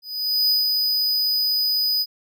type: tone with ADSR envelope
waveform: square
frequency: 4978 Hz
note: D#8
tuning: in tune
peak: -16 dBFS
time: 0.02-2.06 s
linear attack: 470 ms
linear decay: 150 ms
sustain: -3 dB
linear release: 48 ms
effects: none